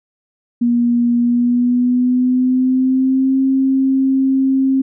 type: tone with pitch glide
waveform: sine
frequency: 238.9 to 266.6 Hz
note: A#3 to C4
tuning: +43 to +33 cents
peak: -11 dBFS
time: 0.61-4.82 s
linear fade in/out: 10 ms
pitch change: +190 cents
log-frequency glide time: 1.18-3.39 s
effects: none